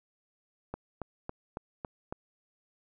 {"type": "click train", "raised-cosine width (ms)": 1, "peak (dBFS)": -22, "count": 6, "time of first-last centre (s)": [0.74, 2.125], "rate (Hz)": 3.61, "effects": []}